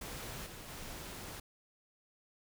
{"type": "noise with level steps", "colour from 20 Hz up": "pink", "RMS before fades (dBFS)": [-44, -49, -46], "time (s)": [0.01, 1.4], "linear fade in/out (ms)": 5, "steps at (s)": [0.46, 0.68], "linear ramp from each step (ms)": 5, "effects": []}